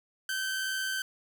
sawtooth tone pair together, 1538.1 / 1620 Hz, G6 / G#6, -33 / -43 cents, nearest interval minor second, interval 90 cents, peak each -27 / -38 dBFS, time 0.29-1.02 s, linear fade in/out 2 ms, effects none

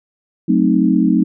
sine chord, F# diminished seventh, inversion none, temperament equal, 185 / 220 / 261.6 / 311.1 Hz, F#3 / A3 / C4 / Eb4, 0 / 0 / 0 / 0 cents, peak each -16 dBFS, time 0.48-1.24 s, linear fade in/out 10 ms, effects none

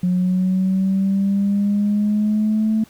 sine linear sweep, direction up, 179.4 to 220 Hz, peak -14 dBFS, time 0.03-2.84 s, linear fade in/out 5 ms, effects tanh soft clip ceiling -11 dBFS + pink hiss -50 dBFS RMS until 2.89 s

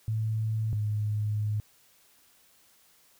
sine tone pair in turn, 110 / 105.71 Hz, A2 / G#2, 0 / +31 cents, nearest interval minor second, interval 69 cents, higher first, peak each -26 dBFS, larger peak neither, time 0.08-0.73 / 0.73-1.6 s, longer second, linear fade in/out 0 ms, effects white hiss -62 dBFS RMS until 3.19 s

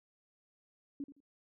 sine tone with echo, 281.2 Hz, C#4, 25 cents sharp, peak -37 dBFS, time 1-1.04 s, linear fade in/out 2 ms, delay 82 ms, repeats 2, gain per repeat -13 dB, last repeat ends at 1.204 s, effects none

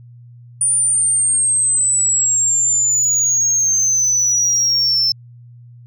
sine exponential sweep, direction down, 9397 to 5300 Hz, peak -11 dBFS, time 0.61-5.12 s, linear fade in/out 2 ms, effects tanh soft clip ceiling -10 dBFS + added 120 Hz sine -38 dBFS peak until 5.86 s

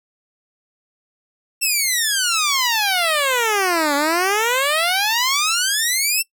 10% pulse exponential two-way sweep, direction down then up, 2718 to 279.6 to 2718 Hz, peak -8 dBFS, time 1.61-6.23 s, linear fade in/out 20 ms, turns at 3.95 s, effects noise-tail reverb RT60 0.1 s tail -23 dB re dry

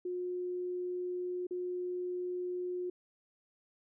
sine tone with dropouts, 359.7 Hz, F#4, 49 cents flat, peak -34 dBFS, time 0.05-2.9 s, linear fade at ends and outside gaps 5 ms, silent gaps 1.469-1.508 s, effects none

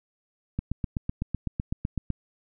click train, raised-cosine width 5 ms, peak -15 dBFS, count 13, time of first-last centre 0.59-2.103 s, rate 7.93 Hz, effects none

